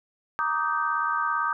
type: chord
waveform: sine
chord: Eb major seventh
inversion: second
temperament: just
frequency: 933.4 / 1166.7 / 1244.5 / 1555.6 Hz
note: Bb5 / D6 / Eb6 / G6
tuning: +2 / -12 / 0 / -14 cents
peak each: -31 / -29 / -27 / -29 dBFS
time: 0.39-1.53 s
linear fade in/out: 0 ms
effects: none